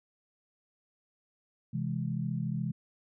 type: chord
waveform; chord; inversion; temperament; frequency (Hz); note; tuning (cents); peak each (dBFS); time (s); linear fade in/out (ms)
sine; C augmented; none; equal; 130.81 / 164.81 / 207.7; C3 / E3 / G#3; 0 / 0 / 0; -34 / -34 / -36; 1.73-2.72; 10
effects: none